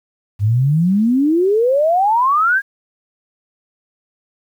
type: exponential sweep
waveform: sine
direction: up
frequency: 98 to 1661.2 Hz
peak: -11 dBFS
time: 0.39-2.62 s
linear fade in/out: 50 ms
effects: 8-bit